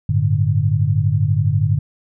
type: chord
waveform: sine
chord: G suspended second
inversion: none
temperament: just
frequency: 98 / 110.25 / 147 Hz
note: G2 / A2 / D3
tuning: 0 / +4 / +2 cents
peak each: -18 dBFS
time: 0.09-1.79 s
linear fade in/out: 5 ms
effects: none